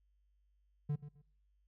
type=tone with echo; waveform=triangle; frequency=146.83 Hz; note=D3; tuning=in tune; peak=-30 dBFS; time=0.89-0.96 s; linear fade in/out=10 ms; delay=130 ms; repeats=2; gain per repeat=-13 dB; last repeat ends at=1.22 s; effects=noise-tail reverb RT60 0.6 s tail -23 dB re dry + added 50 Hz sine -70 dBFS peak until 1.67 s